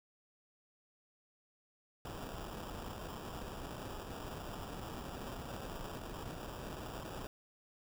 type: noise with sample-and-hold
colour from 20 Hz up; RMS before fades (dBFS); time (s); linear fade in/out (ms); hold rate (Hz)
pink; -45; 2.05-7.27; 0; 2100
effects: none